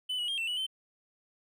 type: tone with pitch steps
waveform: triangle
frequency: 3008 / 2919 / 3213 / 2689 / 2943 / 3084 Hz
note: F#7 / F#7 / G7 / E7 / F#7 / G7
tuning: +28 / -24 / +42 / +34 / -10 / -29 cents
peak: -29 dBFS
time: 0.09-0.666 s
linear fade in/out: 10 ms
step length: 96 ms
effects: none

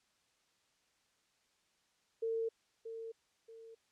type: tone with echo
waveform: sine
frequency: 452.7 Hz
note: A4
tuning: 49 cents sharp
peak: -33 dBFS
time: 2.22-2.49 s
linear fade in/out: 10 ms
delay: 630 ms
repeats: 2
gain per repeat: -9 dB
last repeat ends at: 3.75 s
effects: white hiss -75 dBFS RMS until 3.91 s + low-pass 7000 Hz 12 dB/octave

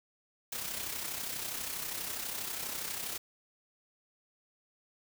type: noise with amplitude modulation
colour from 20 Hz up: white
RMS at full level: -36 dBFS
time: 0.52-3.18 s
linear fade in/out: 5 ms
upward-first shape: sine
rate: 32.3 Hz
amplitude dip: 50%
effects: none

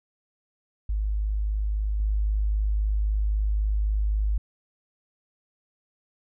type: tone with level steps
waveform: sine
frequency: 51.9 Hz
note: G#1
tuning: in tune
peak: -23 / -21 dBFS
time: 0.89-4.38 s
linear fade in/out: 5 ms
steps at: 2 s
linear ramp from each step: 2 ms
effects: none

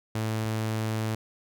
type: tone pair in turn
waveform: sawtooth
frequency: 110 / 110 Hz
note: A2 / A2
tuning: 0 / 0 cents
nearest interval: unison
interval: 0 cents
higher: neither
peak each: -23 dBFS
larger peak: neither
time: 0.15-0.45 / 0.45-1.15 s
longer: second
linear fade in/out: 5 ms
effects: none

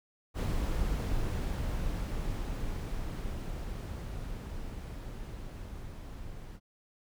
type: noise with level ramp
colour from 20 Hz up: brown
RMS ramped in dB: -30 to -44 dBFS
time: 0.34-6.6 s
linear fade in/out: 50 ms
effects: none

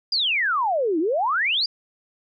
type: exponential two-way sweep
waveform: sine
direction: down then up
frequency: 4978 to 302.3 to 4978 Hz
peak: -19 dBFS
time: 0.12-1.66 s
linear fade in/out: 5 ms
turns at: 0.99 s
effects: none

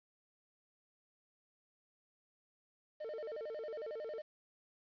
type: tone with vibrato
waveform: triangle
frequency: 523.3 Hz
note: C5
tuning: in tune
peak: -39 dBFS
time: 3-4.22 s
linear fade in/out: 10 ms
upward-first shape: square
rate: 11 Hz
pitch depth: 260 cents each way
effects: resampled to 11025 Hz + 11-bit

